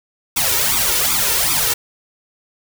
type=noise with flanger; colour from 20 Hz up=white; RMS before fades=-17 dBFS; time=0.36-1.74 s; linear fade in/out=10 ms; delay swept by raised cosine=0.84 to 2.24 ms; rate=2.6 Hz; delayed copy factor=+0.9; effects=none

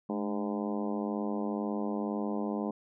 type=harmonic tone with a mistuned harmonic; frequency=102 Hz; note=G#2; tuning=31 cents flat; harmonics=2 / 3 / 4 / 5 / 6 / 7 / 8 / 9 / 10; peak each=-33 / -37 / -39 / -41 / -43 / -44 / -45 / -46 / -47 dBFS; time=0.09-2.71 s; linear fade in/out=5 ms; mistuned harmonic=2; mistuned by=+62 cents; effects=none

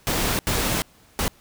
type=noise bursts at uneven times; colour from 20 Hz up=pink; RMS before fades=-23 dBFS; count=3; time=0.07-0.39 / 0.47-0.82 / 1.19-1.28 s; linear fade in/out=0 ms; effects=pink hiss -55 dBFS RMS until 1.4 s

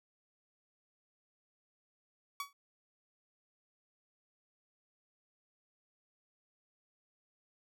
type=tone with exponential decay; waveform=sawtooth; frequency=1131 Hz; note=C#6; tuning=34 cents sharp; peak=-31 dBFS; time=2.4-2.53 s; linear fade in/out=2 ms; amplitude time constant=28 ms; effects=none

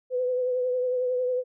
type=tone with vibrato; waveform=sine; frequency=502 Hz; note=B4; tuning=28 cents sharp; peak=-23 dBFS; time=0.1-1.44 s; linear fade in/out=50 ms; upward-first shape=triangle; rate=11 Hz; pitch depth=37 cents each way; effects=none

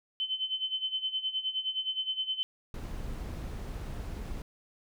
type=tone with tremolo; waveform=sine; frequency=3060 Hz; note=G7; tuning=42 cents flat; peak=-27 dBFS; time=0.2-2.43 s; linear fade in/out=0 ms; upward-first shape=sine; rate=9.6 Hz; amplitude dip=80%
type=noise; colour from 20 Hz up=brown; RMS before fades=-38 dBFS; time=2.74-4.42 s; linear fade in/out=2 ms
effects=none

